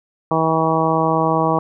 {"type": "harmonic tone", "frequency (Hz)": 160.9, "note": "E3", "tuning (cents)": -42, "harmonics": [1, 2, 3, 4, 5, 6, 7], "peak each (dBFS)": [-22, -22, -22, -22, -22, -22, -22], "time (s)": [0.31, 1.59], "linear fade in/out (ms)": 2, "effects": []}